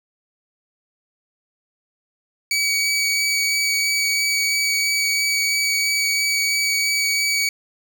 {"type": "tone with vibrato", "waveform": "20% pulse", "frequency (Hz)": 2270, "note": "C#7", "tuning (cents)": 41, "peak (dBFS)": -13, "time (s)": [2.51, 7.49], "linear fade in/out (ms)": 2, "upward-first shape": "sine", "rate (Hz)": 3, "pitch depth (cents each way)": 10, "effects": []}